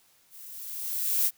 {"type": "noise with level ramp", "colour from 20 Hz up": "violet", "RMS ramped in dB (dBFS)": [-48, -22], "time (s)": [0.3, 1.31], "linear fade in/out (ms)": 50, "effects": ["white hiss -63 dBFS RMS until 1.37 s"]}